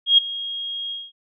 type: tone with ADSR envelope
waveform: sine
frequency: 3266 Hz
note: G#7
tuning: 30 cents flat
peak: -8 dBFS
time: 0.06-1.12 s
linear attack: 120 ms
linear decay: 9 ms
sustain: -18 dB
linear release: 210 ms
effects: none